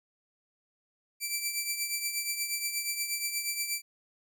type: tone with tremolo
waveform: 10% pulse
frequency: 2335 Hz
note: D7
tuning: 11 cents flat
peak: -19 dBFS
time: 1.2-3.82 s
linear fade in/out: 50 ms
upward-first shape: triangle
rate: 8.4 Hz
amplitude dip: 65%
effects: none